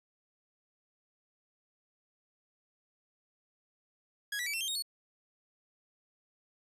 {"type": "tone with pitch steps", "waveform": "sawtooth", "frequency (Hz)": [1661.2, 1952.8, 2296, 2699, 3172, 3729, 4384], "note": ["G#6", "B6", "D7", "E7", "G7", "A#7", "C#8"], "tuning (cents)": [0, -20, -40, 40, 20, 0, -20], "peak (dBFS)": -30, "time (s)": [4.32, 4.824], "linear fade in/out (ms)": 5, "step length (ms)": 72, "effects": ["resampled to 32000 Hz"]}